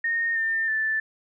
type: tone with pitch steps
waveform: sine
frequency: 1845 / 1801.8 / 1759.6 Hz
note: A#6 / A6 / A6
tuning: -18 / +41 / 0 cents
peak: -22 dBFS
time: 0.04-1 s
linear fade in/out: 5 ms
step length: 320 ms
effects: none